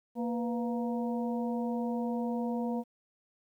harmonic tone with a mistuned harmonic, 234.1 Hz, A#3, 8 cents sharp, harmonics 1 / 2 / 3 / 4, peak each -31 / -37 / -41 / -43 dBFS, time 0.15-2.84 s, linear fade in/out 50 ms, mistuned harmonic 2, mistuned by +87 cents, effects 11-bit

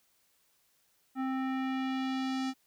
square tone with low-pass filter sweep, 263 Hz, C4, 9 cents sharp, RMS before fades -33 dBFS, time 1.15-2.54 s, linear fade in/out 50 ms, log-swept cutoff 1400 to 5900 Hz, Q 1.3, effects white hiss -71 dBFS RMS until 2.66 s

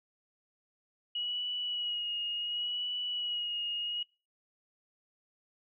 sine tone with vibrato, 2907 Hz, F#7, 31 cents flat, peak -32 dBFS, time 1.15-4.03 s, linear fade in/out 5 ms, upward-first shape sine, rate 0.69 Hz, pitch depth 28 cents each way, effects noise-tail reverb RT60 0.3 s tail -22 dB re dry

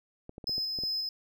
clicks, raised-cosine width 2 ms, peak -29 dBFS, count 7, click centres 0.294 / 0.381 / 0.442 / 0.494 / 0.581 / 0.788 / 0.836 s
triangle tone with tremolo, 5100 Hz, D#8, 42 cents sharp, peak -28 dBFS, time 0.47-1.09 s, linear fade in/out 2 ms, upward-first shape square, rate 2.8 Hz, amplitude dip 25%
effects none

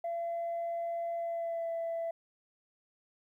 sine tone with pitch glide, 679 to 666.6 Hz, F5 to E5, -49 to +19 cents, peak -31 dBFS, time 0.04-2.11 s, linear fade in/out 5 ms, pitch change -32 cents, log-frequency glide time 1.15-1.7 s, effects tanh soft clip ceiling -30 dBFS + 12-bit

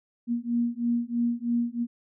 sine beating tone pair, 235.6 / 238.7 Hz, A#3 / A#3, +19 / +41 cents, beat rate 3.1 Hz, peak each -27 dBFS, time 0.27-1.87 s, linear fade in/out 50 ms, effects none

